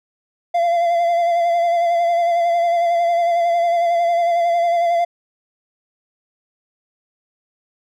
triangle tone with vibrato, 686 Hz, F5, 31 cents flat, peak -12 dBFS, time 0.54-5.05 s, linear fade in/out 10 ms, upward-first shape sine, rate 11 Hz, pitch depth 30 cents each way, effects none

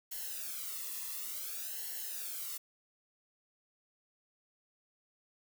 blue noise with flanger, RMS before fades -41 dBFS, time 0.11-2.58 s, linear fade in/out 10 ms, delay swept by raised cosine 0.82 to 1.33 ms, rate 0.56 Hz, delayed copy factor -0.9, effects none

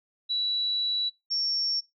sine tone pair in turn, 3932 / 5478 Hz, B7 / F8, -8 / -34 cents, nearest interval tritone, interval 574 cents, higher second, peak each -25 dBFS, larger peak neither, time 0.29-1.1 / 1.3-1.81 s, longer first, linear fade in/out 20 ms, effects noise-tail reverb RT60 0.2 s tail -23 dB re dry

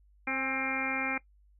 harmonic tone with a mistuned harmonic, 264.7 Hz, C4, 20 cents sharp, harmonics 1 / 2 / 3 / 4 / 5 / 6 / 7 / 8 / 9, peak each -37 / -42 / -39 / -44 / -39 / -40 / -44 / -36 / -34 dBFS, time 0.27-1.18 s, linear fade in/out 5 ms, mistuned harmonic 3, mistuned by +34 cents, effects noise-tail reverb RT60 0.1 s tail -19 dB re dry + added 50 Hz sine -59 dBFS peak until 1.59 s

